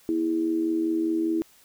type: tone with amplitude modulation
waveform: sine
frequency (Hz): 326.8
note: E4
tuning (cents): -15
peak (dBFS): -19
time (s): 0.09-1.42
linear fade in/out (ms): 0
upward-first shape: sine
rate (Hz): 85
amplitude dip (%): 65
effects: white hiss -57 dBFS RMS until 1.64 s